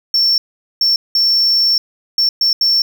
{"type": "tone bursts at uneven times", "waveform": "triangle", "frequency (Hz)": 5430, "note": "F8", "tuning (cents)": -50, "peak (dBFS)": -9, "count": 6, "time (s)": [[0.14, 0.38], [0.81, 0.96], [1.15, 1.78], [2.18, 2.29], [2.41, 2.53], [2.61, 2.82]], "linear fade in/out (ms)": 2, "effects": []}